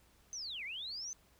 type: linear two-way sweep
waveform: sine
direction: down then up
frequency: 6272 to 1975.5 to 6272 Hz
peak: -40 dBFS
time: 0.33-1.13 s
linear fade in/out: 0 ms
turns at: 0.64 s
effects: added 60 Hz sine -70 dBFS peak until 1.39 s + pink hiss -68 dBFS RMS until 1.39 s